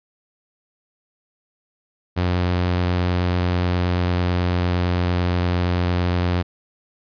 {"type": "tone with pitch glide", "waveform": "sawtooth", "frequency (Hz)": [89.3, 88.73], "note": ["F2", "F2"], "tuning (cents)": [39, 28], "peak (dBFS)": -14, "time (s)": [2.16, 6.43], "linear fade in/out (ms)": 20, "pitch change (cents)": -11, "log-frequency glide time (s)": [3.25, 5.36], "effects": ["resampled to 11025 Hz"]}